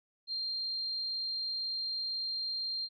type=tone; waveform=sine; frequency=4186 Hz; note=C8; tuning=in tune; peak=-33 dBFS; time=0.27-2.89 s; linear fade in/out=50 ms; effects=none